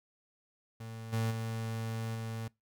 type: tone with level steps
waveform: 35% pulse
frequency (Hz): 112.7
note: A2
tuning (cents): +42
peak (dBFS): -40 / -28 / -33 / -35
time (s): 0.8-2.48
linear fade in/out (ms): 5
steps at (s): 1.12 / 1.3 / 2.14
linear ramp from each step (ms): 20
effects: noise-tail reverb RT60 0.2 s tail -23 dB re dry